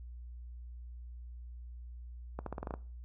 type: accelerating click train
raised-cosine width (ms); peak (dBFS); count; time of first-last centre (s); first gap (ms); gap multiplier
1; -24; 8; 2.39-2.74; 73; 0.87
effects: noise-tail reverb RT60 0.4 s tail -20 dB re dry + added 60 Hz sine -44 dBFS peak until 3.04 s